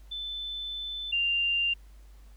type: tone pair in turn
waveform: sine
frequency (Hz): 3520 / 2788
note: A7 / F7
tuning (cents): 0 / -4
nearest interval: major third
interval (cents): 404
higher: first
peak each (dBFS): -33 / -24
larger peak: second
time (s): 0.11-1.12 / 1.12-1.74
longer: first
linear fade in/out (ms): 10
effects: added 50 Hz sine -48 dBFS peak until 2.36 s + pink hiss -64 dBFS RMS until 2.36 s